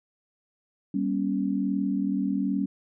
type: chord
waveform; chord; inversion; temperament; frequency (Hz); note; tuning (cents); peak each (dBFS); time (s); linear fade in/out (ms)
sine; G diminished; none; equal with one note detuned; 196 / 238.4 / 277.2; G3 / Bb3 / Db4; 0 / +39 / 0; -27 / -32 / -27; 0.94-2.66; 5
effects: none